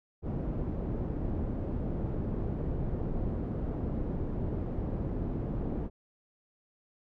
pink low-pass noise, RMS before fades -33 dBFS, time 0.22-5.9 s, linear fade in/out 50 ms, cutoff 400 Hz, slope 12 dB/octave, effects none

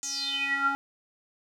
square tone with band-pass filter sweep, 277.2 Hz, C#4, in tune, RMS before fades -29 dBFS, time 0.03-0.75 s, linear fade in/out 0 ms, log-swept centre 6900 to 1100 Hz, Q 8.9, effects none

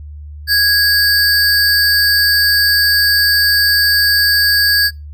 square tone pair together, 1652 / 4598 Hz, G#6 / D8, -10 / -37 cents, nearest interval octave + tritone, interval 1773 cents, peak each -13 dBFS, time 0.47-4.91 s, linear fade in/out 50 ms, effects noise-tail reverb RT60 0.2 s tail -21 dB re dry + added 74 Hz sine -28 dBFS peak until 5.13 s

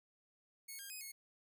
5% pulse tone with pitch steps, 2198 / 1610 / 2514 / 2182 Hz, C#7 / G6 / D#7 / C#7, -15 / +46 / +17 / -28 cents, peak -37 dBFS, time 0.68-1.12 s, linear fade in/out 10 ms, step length 110 ms, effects none

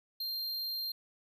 square tone, 4186 Hz, C8, in tune, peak -35 dBFS, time 0.2-0.92 s, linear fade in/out 5 ms, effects none

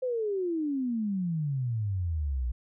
sine exponential sweep, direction down, 523.3 to 57.8 Hz, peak -27 dBFS, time 0.02-2.52 s, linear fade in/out 10 ms, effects none

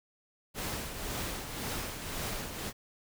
pink noise with tremolo, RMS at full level -35 dBFS, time 0.54-2.73 s, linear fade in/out 50 ms, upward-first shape triangle, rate 1.9 Hz, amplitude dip 55%, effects none

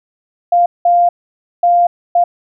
sine tone bursts at uneven times, 698.5 Hz, F5, in tune, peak -7 dBFS, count 4, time 0.52-0.66 / 0.85-1.09 / 1.63-1.87 / 2.15-2.24 s, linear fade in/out 5 ms, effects none

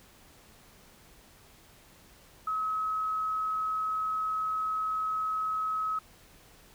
sine tone, 1281 Hz, E6, 50 cents flat, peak -28 dBFS, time 2.47-5.99 s, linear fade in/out 5 ms, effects pink hiss -57 dBFS RMS until 6.74 s

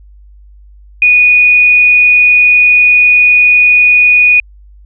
sine tone, 2467 Hz, D#7, 15 cents flat, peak -3 dBFS, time 1.02-4.4 s, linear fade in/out 2 ms, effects added 50 Hz sine -35 dBFS peak until 4.85 s

